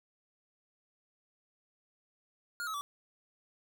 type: tone with pitch steps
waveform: square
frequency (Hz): 1425 / 1286 / 1153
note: F6 / E6 / D6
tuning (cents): +34 / -43 / -32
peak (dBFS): -36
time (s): 2.6-2.81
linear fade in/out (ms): 0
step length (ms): 70
effects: none

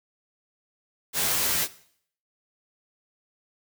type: noise with comb filter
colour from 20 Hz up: white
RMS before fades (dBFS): -25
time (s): 1.13-1.68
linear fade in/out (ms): 50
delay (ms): 12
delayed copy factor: +0.75
effects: noise-tail reverb RT60 0.6 s tail -17 dB re dry

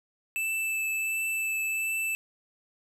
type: tone with vibrato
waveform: square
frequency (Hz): 2637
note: E7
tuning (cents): 0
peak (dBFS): -28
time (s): 0.36-2.15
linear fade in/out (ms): 0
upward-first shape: triangle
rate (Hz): 1.4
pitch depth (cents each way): 11
effects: none

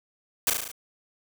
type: noise with echo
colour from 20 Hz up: white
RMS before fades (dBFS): -22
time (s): 0.47-0.5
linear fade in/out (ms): 2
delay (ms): 36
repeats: 6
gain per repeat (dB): -3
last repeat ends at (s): 0.716
effects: none

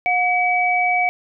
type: tone pair together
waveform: sine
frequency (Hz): 722.7 / 2280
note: F#5 / C#7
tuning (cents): -41 / +48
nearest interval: octave + minor sixth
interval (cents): 1989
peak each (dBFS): -18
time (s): 0.06-1.09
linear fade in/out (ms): 0
effects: none

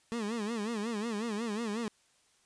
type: tone with vibrato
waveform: 30% pulse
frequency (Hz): 220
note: A3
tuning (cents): 0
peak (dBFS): -30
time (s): 0.12-1.88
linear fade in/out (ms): 0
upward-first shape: sine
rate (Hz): 5.5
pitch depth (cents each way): 140
effects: white hiss -68 dBFS RMS until 2.45 s + resampled to 22050 Hz

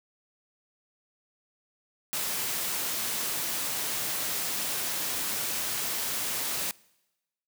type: noise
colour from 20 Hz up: white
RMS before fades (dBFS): -31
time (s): 2.13-6.71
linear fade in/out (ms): 0
effects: noise-tail reverb RT60 1.0 s tail -24 dB re dry + high-pass 100 Hz 12 dB/octave

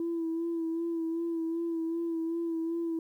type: tone with vibrato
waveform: sine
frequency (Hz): 331.8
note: E4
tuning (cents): +11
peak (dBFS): -28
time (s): 0-2.99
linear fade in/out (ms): 2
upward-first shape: sine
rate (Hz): 2.6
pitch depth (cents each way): 32
effects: tanh soft clip ceiling -26 dBFS + 11-bit

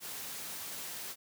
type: noise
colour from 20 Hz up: white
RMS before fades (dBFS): -42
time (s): 0-1.16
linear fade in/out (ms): 50
effects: high-pass 100 Hz 12 dB/octave

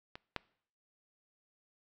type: clicks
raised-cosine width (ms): 0.3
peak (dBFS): -28 / -18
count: 2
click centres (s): 0.155 / 0.363
effects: noise-tail reverb RT60 0.6 s tail -23 dB re dry

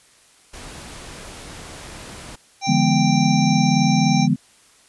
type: noise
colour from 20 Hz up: pink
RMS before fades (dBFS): -37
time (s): 0.53-2.36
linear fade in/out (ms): 10
type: harmonic tone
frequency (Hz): 786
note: G5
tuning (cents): +4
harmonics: 1 / 3 / 5 / 7 / 8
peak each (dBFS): -23 / -29 / -31 / -29 / -31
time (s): 2.61-4.28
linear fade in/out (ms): 50
type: chord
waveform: sine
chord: D diminished seventh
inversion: none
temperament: equal with one note detuned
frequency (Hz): 146.83 / 170.43 / 207.7 / 246.9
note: D3 / F3 / Ab3 / Cb4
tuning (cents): 0 / -42 / 0 / 0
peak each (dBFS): -20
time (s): 2.67-4.36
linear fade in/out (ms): 20
effects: white hiss -53 dBFS RMS until 4.88 s + resampled to 24000 Hz

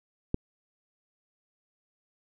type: click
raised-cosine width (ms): 3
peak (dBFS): -13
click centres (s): 0.344
effects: none

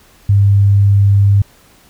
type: tone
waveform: sine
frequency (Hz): 100.1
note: G2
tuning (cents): +37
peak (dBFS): -6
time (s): 0.29-1.42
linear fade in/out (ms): 5
effects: pink hiss -47 dBFS RMS until 1.89 s

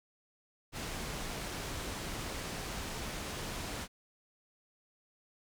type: low-pass noise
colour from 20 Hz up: pink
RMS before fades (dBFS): -40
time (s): 0.72-3.88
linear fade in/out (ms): 50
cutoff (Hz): 9500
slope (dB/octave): 12
effects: none

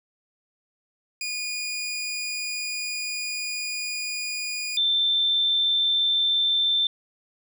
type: tone pair in turn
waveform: 20% pulse / sine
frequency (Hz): 2449 / 3557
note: D#7 / A7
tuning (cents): -28 / +18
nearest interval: tritone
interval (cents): 646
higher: second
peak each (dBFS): -23 / -19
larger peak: second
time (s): 1.21-4.77 / 4.77-6.87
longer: first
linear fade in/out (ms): 2
effects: none

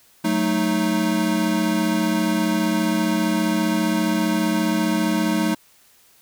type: chord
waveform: square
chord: D# diminished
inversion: first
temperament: equal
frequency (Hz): 185 / 220 / 311.1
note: F#3 / A3 / D#4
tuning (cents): 0 / 0 / 0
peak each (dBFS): -25 / -23 / -23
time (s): 0.24-5.55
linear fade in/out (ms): 10
effects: white hiss -55 dBFS RMS until 6.21 s

